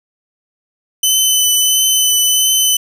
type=tone with vibrato; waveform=15% pulse; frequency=3022 Hz; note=F#7; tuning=36 cents sharp; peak=-3 dBFS; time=1.03-2.77 s; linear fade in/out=5 ms; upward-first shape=triangle; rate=1.5 Hz; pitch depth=19 cents each way; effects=none